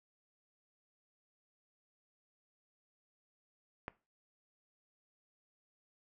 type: click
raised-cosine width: 0.5 ms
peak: -24 dBFS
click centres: 3.881 s
effects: noise-tail reverb RT60 0.3 s tail -20 dB re dry